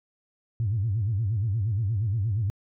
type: tone with vibrato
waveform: sine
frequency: 105.7 Hz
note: G#2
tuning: 31 cents sharp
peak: -22 dBFS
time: 0.6-2.5 s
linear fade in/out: 0 ms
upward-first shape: sine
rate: 8.5 Hz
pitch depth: 200 cents each way
effects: tanh soft clip ceiling -18 dBFS